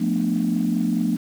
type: chord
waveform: sine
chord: B half-diminished seventh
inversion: second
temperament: just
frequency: 177.8 / 222.2 / 246.9 / 296.3 Hz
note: F3 / A3 / B3 / D4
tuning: +31 / +17 / 0 / +15 cents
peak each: -24 / -22 / -24 / -26 dBFS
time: 0-1.17 s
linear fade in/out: 10 ms
effects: tanh soft clip ceiling -11 dBFS + 7-bit